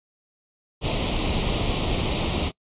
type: noise with comb filter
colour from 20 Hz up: pink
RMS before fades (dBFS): -24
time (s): 0.81-2.52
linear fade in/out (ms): 50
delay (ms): 0.31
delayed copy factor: +0.8
effects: noise-tail reverb RT60 0.1 s tail -25 dB re dry + resampled to 8000 Hz